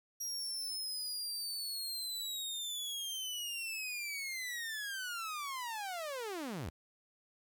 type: linear sweep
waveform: sawtooth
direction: down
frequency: 5680 to 58.27 Hz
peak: -35 dBFS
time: 0.2-6.7 s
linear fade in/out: 10 ms
effects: 11-bit